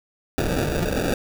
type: noise with sample-and-hold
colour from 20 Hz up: white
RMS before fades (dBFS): -23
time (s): 0.38-1.14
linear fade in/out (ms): 0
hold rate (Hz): 1050
effects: none